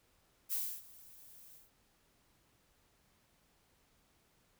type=noise with ADSR envelope; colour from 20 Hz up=violet; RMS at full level=-35 dBFS; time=0.49-1.71 s; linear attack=38 ms; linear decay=290 ms; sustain=-22 dB; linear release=170 ms; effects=pink hiss -72 dBFS RMS until 4.59 s